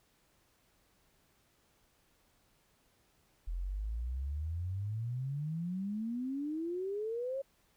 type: exponential sweep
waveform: sine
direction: up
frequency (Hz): 41.2 to 554.4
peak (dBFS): -34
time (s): 3.47-7.42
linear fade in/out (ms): 10
effects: pink hiss -71 dBFS RMS until 7.76 s